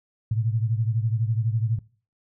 sine beating tone pair, 110 / 122 Hz, A2 / B2, 0 / -21 cents, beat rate 12 Hz, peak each -22 / -27 dBFS, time 0.31-1.79 s, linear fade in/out 5 ms, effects noise-tail reverb RT60 0.4 s tail -21 dB re dry

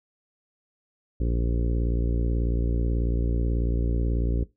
harmonic tone, 58.27 Hz, A#1, in tune, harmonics 1 / 2 / 3 / 4 / 5 / 6 / 7 / 8 / 9, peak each -23 / -31 / -35 / -37 / -34 / -39 / -39 / -43 / -45 dBFS, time 1.2-4.44 s, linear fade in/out 5 ms, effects noise-tail reverb RT60 0.2 s tail -19 dB re dry

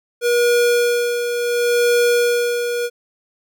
square tone with tremolo, 480 Hz, B4, 49 cents flat, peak -13 dBFS, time 0.21-2.9 s, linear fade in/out 50 ms, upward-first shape sine, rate 0.7 Hz, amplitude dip 55%, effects none

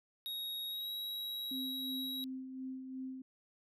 square tone with pitch glide, 3771 to 3857 Hz, A#7 to B7, +19 to -42 cents, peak -39 dBFS, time 0.26-2.24 s, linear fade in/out 0 ms, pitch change +39 cents, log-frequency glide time 0.67-0.91 s
sine tone with tremolo, 260.9 Hz, C4, 5 cents flat, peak -39 dBFS, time 1.51-3.22 s, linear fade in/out 5 ms, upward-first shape sine, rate 2.8 Hz, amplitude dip 45%
effects none

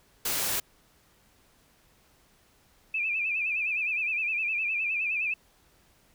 white noise, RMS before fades -29 dBFS, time 0.25-0.6 s, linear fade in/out 5 ms
sine tone with vibrato, 2505 Hz, D#7, 11 cents sharp, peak -26 dBFS, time 2.94-5.34 s, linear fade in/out 5 ms, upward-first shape sine, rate 9.7 Hz, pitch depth 100 cents each way
effects pink hiss -63 dBFS RMS until 6.14 s

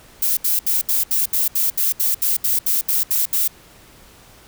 violet noise bursts, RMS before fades -18 dBFS, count 15, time 0.22-3.478 s, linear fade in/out 5 ms, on 150 ms, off 72 ms, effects pink hiss -47 dBFS RMS until 4.47 s

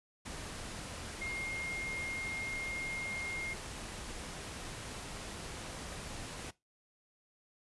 sine tone in noise, 2130 Hz, C7, 30 cents sharp, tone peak -37 dBFS, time 1.21-3.54 s, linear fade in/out 10 ms, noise pink, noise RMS -44 dBFS, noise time 0.25-6.51 s, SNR +4 dB, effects noise-tail reverb RT60 0.2 s tail -19 dB re dry + resampled to 24000 Hz

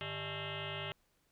sine tone with frequency modulation, 1339 Hz, E6, 27 cents sharp, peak -38 dBFS, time 0.01-0.92 s, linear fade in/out 0 ms, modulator 248 Hz, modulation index 7.7, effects pink hiss -75 dBFS RMS until 1.31 s

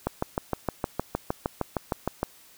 click train, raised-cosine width 1 ms, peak -11 dBFS, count 15, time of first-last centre 0.07-2.23 s, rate 6.48 Hz, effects white hiss -54 dBFS RMS until 2.57 s

